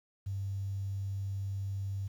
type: tone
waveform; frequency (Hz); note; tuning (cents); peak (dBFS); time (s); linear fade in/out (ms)
sine; 98; G2; 0; -33; 0.26-2.08; 10
effects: 10-bit